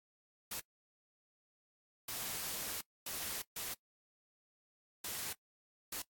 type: noise bursts at uneven times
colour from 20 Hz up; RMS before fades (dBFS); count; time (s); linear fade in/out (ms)
white; -41; 6; 0.51-0.6 / 2.08-2.81 / 3.06-3.42 / 3.56-3.74 / 5.04-5.33 / 5.92-6.02; 5
effects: noise-tail reverb RT60 0.1 s tail -23 dB re dry + AAC 64 kbps